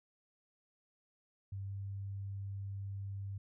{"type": "tone with pitch glide", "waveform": "sine", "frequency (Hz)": [98, 98.68], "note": ["G2", "G2"], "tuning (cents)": [0, 12], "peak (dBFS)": -39, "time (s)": [1.52, 3.38], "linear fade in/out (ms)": 5, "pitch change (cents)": 12, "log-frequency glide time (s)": [1.66, 1.71], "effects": []}